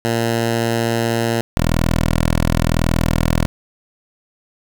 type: tone pair in turn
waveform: 10% pulse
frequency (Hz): 115.8 / 40.94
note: A#2 / E1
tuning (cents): -11 / -11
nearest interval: octave + tritone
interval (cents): 1800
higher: first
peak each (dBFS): -8 / -6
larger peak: second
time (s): 0.05-1.41 / 1.57-3.46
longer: second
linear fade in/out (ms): 0
effects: none